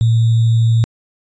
sine tone with sample-and-hold, 114.1 Hz, A#2, 37 cents flat, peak -9 dBFS, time 0.01-0.84 s, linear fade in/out 0 ms, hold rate 3675 Hz, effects resampled to 16000 Hz

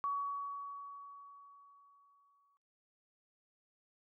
sine tone with exponential decay, 1128 Hz, C#6, 30 cents sharp, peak -32 dBFS, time 0.04-2.57 s, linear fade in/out 0 ms, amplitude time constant 550 ms, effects noise-tail reverb RT60 1.0 s tail -18 dB re dry

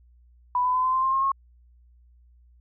sine tone with pitch steps, 990 / 1003.2 / 1016.7 / 1030.3 / 1044 / 1058 / 1072.1 / 1086.5 Hz, B5 / B5 / B5 / C6 / C6 / C6 / C6 / C#6, +4 / +27 / +50 / -27 / -4 / +19 / +42 / -35 cents, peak -20 dBFS, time 0.55-1.318 s, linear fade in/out 2 ms, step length 96 ms, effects added 60 Hz sine -53 dBFS peak until 2.6 s

